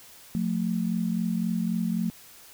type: tone pair together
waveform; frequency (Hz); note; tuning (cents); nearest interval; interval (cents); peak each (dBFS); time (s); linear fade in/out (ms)
sine; 178.9 / 222.7; F3 / A3; +42 / +21; major third; 379; -27; 0.35-2.1; 0
effects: white hiss -50 dBFS RMS until 2.53 s